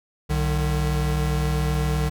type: tone pair together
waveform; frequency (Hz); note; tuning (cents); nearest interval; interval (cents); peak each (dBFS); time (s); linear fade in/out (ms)
square; 63.5 / 151.03; B1 / D3; +49 / +49; octave + minor third; 1500; -24; 0.29-2.1; 20
effects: none